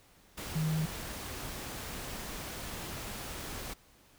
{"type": "tone in noise", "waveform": "sine", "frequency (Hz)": 157.2, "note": "D#3", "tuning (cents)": 18, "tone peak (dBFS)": -28, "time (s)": [0.55, 0.86], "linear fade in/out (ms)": 10, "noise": "pink", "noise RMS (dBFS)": -41, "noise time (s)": [0.37, 3.74], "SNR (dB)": 10, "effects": ["pink hiss -62 dBFS RMS until 4.18 s"]}